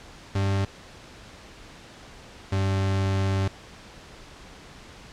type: tone pair in turn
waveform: 40% pulse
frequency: 98 / 96.76 Hz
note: G2 / G2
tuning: 0 / -22 cents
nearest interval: unison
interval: 22 cents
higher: first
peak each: -21 dBFS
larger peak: neither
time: 0.35-0.65 / 2.52-3.48 s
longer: second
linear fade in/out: 5 ms
effects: pink hiss -46 dBFS RMS until 5.12 s + low-pass 6000 Hz 12 dB/octave